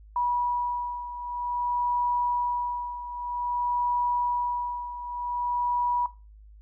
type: beating tone pair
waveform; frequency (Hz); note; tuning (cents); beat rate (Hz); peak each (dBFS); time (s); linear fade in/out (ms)
sine; 972 / 972.52; B5 / B5; -28 / -27; 0.52; -27 / -32; 0.16-6.06; 2
effects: noise-tail reverb RT60 0.3 s tail -18 dB re dry + added 52 Hz sine -47 dBFS peak until 6.61 s